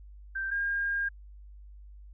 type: tone pair in turn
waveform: sine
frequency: 1568 / 1613.9 Hz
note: G6 / G6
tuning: 0 / +50 cents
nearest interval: unison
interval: 50 cents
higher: second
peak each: -30 / -27 dBFS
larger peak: second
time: 0.35-0.51 / 0.51-1.09 s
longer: second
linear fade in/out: 10 ms
effects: added 50 Hz sine -46 dBFS peak until 2.13 s